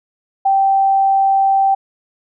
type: tone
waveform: sine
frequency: 780 Hz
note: G5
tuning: 9 cents flat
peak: -10 dBFS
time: 0.45-1.75 s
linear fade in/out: 10 ms
effects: none